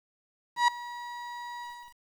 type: tone with ADSR envelope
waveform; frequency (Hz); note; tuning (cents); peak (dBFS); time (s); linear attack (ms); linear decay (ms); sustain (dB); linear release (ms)
35% pulse; 962; B5; -46; -16; 0.56-1.97; 120; 4; -20; 340
effects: low-pass 5000 Hz 12 dB/octave + 9-bit